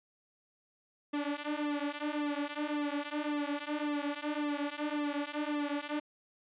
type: tone with flanger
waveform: sawtooth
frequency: 293.7 Hz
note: D4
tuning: in tune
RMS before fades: -35 dBFS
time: 1.13-6 s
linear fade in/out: 10 ms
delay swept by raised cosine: 1.3 to 7 ms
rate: 1.8 Hz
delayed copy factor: -0.95
effects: resampled to 8000 Hz